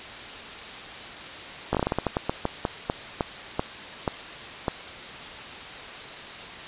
slowing click train, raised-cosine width 1 ms, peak -9 dBFS, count 18, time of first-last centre 1.73-4.682 s, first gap 17 ms, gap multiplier 1.25, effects white hiss -38 dBFS RMS until 6.67 s + resampled to 8000 Hz

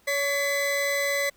40% pulse tone pair together, 563.8 / 2009 Hz, C#5 / B6, +29 / +29 cents, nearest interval octave + minor seventh, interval 2200 cents, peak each -26 / -25 dBFS, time 0.07-1.3 s, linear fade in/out 10 ms, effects pink hiss -61 dBFS RMS until 1.36 s

